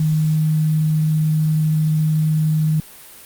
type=tone with quantisation; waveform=sine; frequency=155.56 Hz; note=D#3; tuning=in tune; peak=-14 dBFS; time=0-2.8 s; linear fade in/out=2 ms; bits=7; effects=white hiss -41 dBFS RMS until 3.25 s + Opus 48 kbps